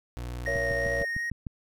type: tone with pitch glide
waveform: 30% pulse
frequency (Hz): 60.5 to 59.98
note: B1 to B1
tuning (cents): -35 to -50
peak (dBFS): -31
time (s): 0.17-1.03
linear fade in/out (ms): 0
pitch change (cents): -15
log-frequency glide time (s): 0.52-0.68
type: tone with vibrato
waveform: triangle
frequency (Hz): 1864.7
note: A#6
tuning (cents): 0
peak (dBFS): -27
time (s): 0.46-1.3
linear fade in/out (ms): 2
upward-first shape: triangle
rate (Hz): 2.8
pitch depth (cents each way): 11
type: chord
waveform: sine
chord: A# diminished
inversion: none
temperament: just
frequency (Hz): 466.2 / 559.4 / 671.3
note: A#4 / C#5 / E5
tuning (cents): 0 / +16 / +31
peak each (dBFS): -35 / -30 / -36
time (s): 0.47-1.05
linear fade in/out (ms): 5
type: click train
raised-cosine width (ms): 5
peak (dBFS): -23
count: 7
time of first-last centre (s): 0.56-1.468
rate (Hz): 6.61
effects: none